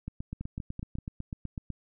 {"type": "two click trains", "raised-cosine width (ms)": 5, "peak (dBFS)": [-24, -23], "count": [4, 14], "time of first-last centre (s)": [[0.41, 0.986], [0.08, 1.703]], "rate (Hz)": [5.21, 8.01], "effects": []}